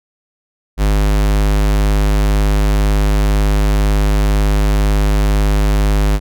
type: tone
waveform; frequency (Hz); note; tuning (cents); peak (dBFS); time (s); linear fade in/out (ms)
square; 51; G#1; -31; -11; 0.77-6.2; 50
effects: none